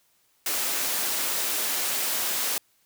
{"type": "high-pass noise", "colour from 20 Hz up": "white", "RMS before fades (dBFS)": -27, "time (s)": [0.46, 2.58], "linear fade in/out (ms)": 2, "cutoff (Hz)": 250, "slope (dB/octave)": 12, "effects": ["white hiss -66 dBFS RMS until 2.85 s"]}